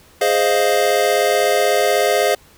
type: chord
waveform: square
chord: F minor seventh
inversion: first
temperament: equal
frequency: 415.3 / 523.3 / 622.3 / 698.5 Hz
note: Ab4 / C5 / Eb5 / F5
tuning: 0 / 0 / 0 / 0 cents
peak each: -20 dBFS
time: 0.21-2.35 s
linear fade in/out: 5 ms
effects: pink hiss -49 dBFS RMS until 2.57 s